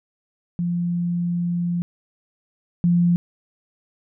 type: tone pair in turn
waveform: sine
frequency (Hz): 173.7 / 173.7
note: F3 / F3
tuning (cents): -9 / -9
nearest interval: unison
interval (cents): 0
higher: neither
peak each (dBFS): -20 / -14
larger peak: second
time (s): 0.59-1.82 / 2.84-3.16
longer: first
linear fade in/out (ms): 0
effects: none